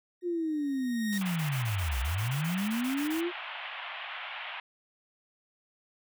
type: tone with exponential growth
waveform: sawtooth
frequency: 1864.7 Hz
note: A#6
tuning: in tune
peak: -29 dBFS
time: 0.21-1.18 s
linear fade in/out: 2 ms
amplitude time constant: 210 ms
type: linear two-way sweep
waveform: sine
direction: down then up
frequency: 359.1 to 58.7 to 359.1 Hz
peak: -28 dBFS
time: 0.22-3.32 s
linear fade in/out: 50 ms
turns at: 2 s
type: noise bursts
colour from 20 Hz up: white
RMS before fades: -43 dBFS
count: 16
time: 1.12-3.21 s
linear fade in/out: 10 ms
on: 110 ms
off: 22 ms
type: band-pass noise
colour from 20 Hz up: white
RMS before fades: -40 dBFS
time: 1.21-4.6 s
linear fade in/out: 2 ms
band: 650 to 3200 Hz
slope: 48 dB/octave
effects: none